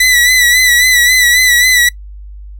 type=tone with vibrato; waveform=sawtooth; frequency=1975.5 Hz; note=B6; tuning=in tune; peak=-3 dBFS; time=0-1.89 s; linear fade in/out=5 ms; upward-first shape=sine; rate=3.7 Hz; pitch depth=49 cents each way; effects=noise-tail reverb RT60 0.1 s tail -22 dB re dry + added 50 Hz sine -27 dBFS peak until 2.59 s